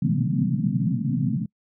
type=band-pass noise; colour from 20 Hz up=pink; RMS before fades=-23 dBFS; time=0.02-1.46 s; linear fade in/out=5 ms; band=120 to 260 Hz; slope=96 dB/octave; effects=noise-tail reverb RT60 0.1 s tail -26 dB re dry

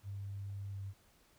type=tone with pitch glide; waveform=sine; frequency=99.3 to 98.05 Hz; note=G2 to G2; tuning=+23 to +1 cents; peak=-40 dBFS; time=0.03-0.94 s; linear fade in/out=50 ms; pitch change=-22 cents; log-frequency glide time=0.71-0.76 s; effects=pink hiss -68 dBFS RMS until 1.38 s

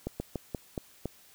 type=slowing click train; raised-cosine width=2 ms; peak=-19 dBFS; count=6; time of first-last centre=0.07-1.057 s; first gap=130 ms; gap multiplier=1.21; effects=white hiss -58 dBFS RMS until 1.34 s

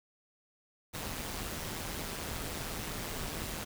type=noise with amplitude modulation; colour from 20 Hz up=pink; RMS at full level=-36 dBFS; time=0.93-3.65 s; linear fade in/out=20 ms; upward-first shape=sine; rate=160 Hz; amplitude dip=65%; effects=none

